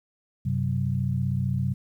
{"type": "tone cluster", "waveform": "sine", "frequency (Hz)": [94.5, 130, 187.5], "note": ["F#2", "C3", "F#3"], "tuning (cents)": [37, -11, 23], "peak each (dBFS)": [-29, -25, -30], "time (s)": [0.45, 1.74], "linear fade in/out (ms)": 10, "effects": ["10-bit"]}